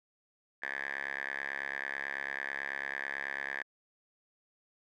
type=tone with band-pass filter; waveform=5% pulse; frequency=69.1 Hz; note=C#2; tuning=5 cents flat; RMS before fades=-38 dBFS; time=0.62-3.63 s; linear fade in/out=10 ms; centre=1700 Hz; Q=9.4; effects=none